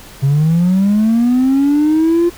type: linear sweep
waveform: triangle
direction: up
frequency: 133.3 to 349.2 Hz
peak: -6 dBFS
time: 0.22-2.3 s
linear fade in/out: 20 ms
effects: tanh soft clip ceiling -5 dBFS + pink hiss -37 dBFS RMS until 2.37 s